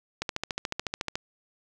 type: click train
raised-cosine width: 0.2 ms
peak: -12 dBFS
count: 14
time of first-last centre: 0.22-1.155 s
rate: 13.9 Hz
effects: none